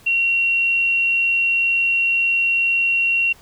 sine tone, 2741 Hz, F7, 33 cents flat, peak -15 dBFS, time 0.06-3.33 s, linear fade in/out 10 ms, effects pink hiss -49 dBFS RMS until 3.41 s

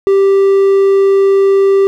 triangle tone, 392 Hz, G4, in tune, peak -4 dBFS, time 0.07-1.87 s, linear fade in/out 0 ms, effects none

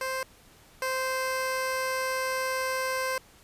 15% pulse tone pair in turn, 523.3 / 520.7 Hz, C5 / C5, 0 / -8 cents, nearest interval unison, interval 8 cents, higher first, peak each -23 / -21 dBFS, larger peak second, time 0.01-0.23 / 0.82-3.18 s, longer second, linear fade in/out 2 ms, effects pink hiss -56 dBFS RMS until 3.43 s + resampled to 32000 Hz

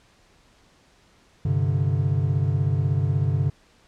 triangle chord, G suspended fourth, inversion none, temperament just, 98 / 130.67 / 147 Hz, G2 / C3 / D3, 0 / -2 / +2 cents, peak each -22 dBFS, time 1.45-3.5 s, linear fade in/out 5 ms, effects pink hiss -58 dBFS RMS until 3.87 s + low-pass 7000 Hz 12 dB/octave

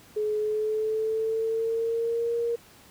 sine tone with pitch glide, 424.8 to 468.6 Hz, G#4 to A#4, +39 to +9 cents, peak -24 dBFS, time 0.16-2.56 s, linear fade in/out 10 ms, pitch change +170 cents, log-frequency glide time 0.38-2.34 s, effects pink hiss -53 dBFS RMS until 2.9 s + high-pass 60 Hz 12 dB/octave

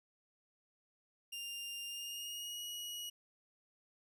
sawtooth tone with pitch glide, 2800 to 2904 Hz, F7 to F#7, +4 to -33 cents, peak -39 dBFS, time 1.32-3.1 s, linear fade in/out 10 ms, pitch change +63 cents, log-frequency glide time 1.87-2.62 s, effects none

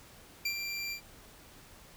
25% pulse tone with ADSR envelope, 2365 Hz, D7, 12 cents sharp, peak -25 dBFS, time 0.45-1.01 s, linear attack 6 ms, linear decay 77 ms, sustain -6 dB, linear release 88 ms, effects pink hiss -55 dBFS RMS until 1.96 s

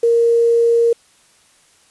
sine tone with quantisation, 466.2 Hz, A#4, in tune, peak -10 dBFS, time 0.03-0.93 s, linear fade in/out 5 ms, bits 6, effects white hiss -53 dBFS RMS until 1.9 s + resampled to 24000 Hz

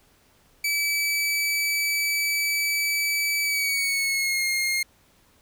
sawtooth tone with pitch glide, 2300 to 2134 Hz, D7 to C7, -37 to +34 cents, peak -19 dBFS, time 0.64-4.83 s, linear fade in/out 5 ms, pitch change -129 cents, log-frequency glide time 3.43-4.46 s, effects pink hiss -60 dBFS RMS until 5.41 s

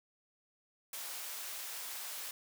white high-pass noise, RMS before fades -43 dBFS, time 0.93-2.31 s, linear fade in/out 2 ms, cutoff 580 Hz, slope 12 dB/octave, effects none

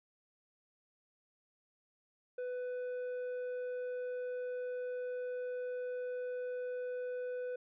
sine tone with tanh clipping, 498.1 Hz, B4, 15 cents sharp, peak -38 dBFS, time 2.38-7.56 s, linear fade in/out 5 ms, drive 6 dB, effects none

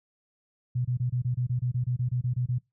sine tone bursts, 124.1 Hz, B2, 9 cents sharp, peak -24 dBFS, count 15, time 0.75-2.586 s, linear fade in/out 10 ms, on 100 ms, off 24 ms, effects noise-tail reverb RT60 0.2 s tail -23 dB re dry

